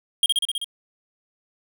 square tone with echo, 3233 Hz, G#7, 47 cents flat, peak -15 dBFS, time 0.23-0.26 s, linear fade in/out 2 ms, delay 64 ms, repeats 6, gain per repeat -2 dB, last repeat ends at 0.644 s, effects none

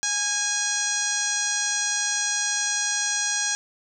harmonic tone with a mistuned harmonic, 830.6 Hz, G#5, in tune, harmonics 1 / 2 / 3 / 4 / 5 / 6 / 7 / 8 / 9 / 10, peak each -37 / -29 / -37 / -34 / -33 / -36 / -28 / -28 / -38 / -37 dBFS, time 0.03-3.55 s, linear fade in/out 0 ms, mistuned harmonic 2, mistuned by -24 cents, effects none

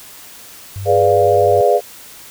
sine tone, 98 Hz, G2, in tune, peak -23 dBFS, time 0.76-1.61 s, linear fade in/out 0 ms
sine chord, G# diminished seventh, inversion none, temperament equal, 415.3 / 493.9 / 587.3 / 698.5 Hz, G#4 / B4 / D5 / F5, 0 / 0 / 0 / 0 cents, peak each -15 dBFS, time 0.85-1.81 s, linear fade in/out 50 ms
effects white hiss -38 dBFS RMS until 2.3 s

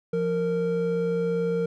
triangle tone pair together, 173.5 / 462.7 Hz, F3 / A#4, -11 / -13 cents, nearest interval octave + perfect fourth, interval 1698 cents, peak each -26 / -22 dBFS, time 0.13-1.66 s, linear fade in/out 5 ms, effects none

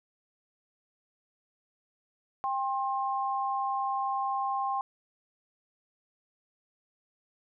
sine tone pair together, 795 / 1064 Hz, G5 / C6, +24 / +29 cents, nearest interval perfect fourth, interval 505 cents, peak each -30 / -31 dBFS, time 2.44-4.81 s, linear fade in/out 0 ms, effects none

